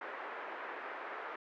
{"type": "band-pass noise", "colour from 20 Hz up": "white", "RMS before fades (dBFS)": -44, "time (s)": [0.01, 1.36], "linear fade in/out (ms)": 5, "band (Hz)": [360, 1800], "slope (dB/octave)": 24, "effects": []}